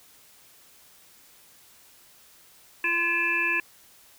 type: harmonic tone with a mistuned harmonic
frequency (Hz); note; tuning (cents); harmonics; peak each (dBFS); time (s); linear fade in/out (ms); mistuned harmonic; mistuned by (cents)
343.1; F4; -31; 1 / 3 / 5 / 7 / 8; -36 / -34 / -27 / -29 / -26; 2.84-3.6; 2; 8; -71
effects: white hiss -55 dBFS RMS until 4.18 s